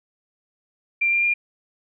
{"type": "tone with pitch steps", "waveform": "sine", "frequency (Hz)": [2372, 2388, 2405], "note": ["D7", "D7", "D7"], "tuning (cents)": [17, 28, 41], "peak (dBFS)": -17, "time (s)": [1.01, 1.34], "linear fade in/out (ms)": 10, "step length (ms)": 110, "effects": []}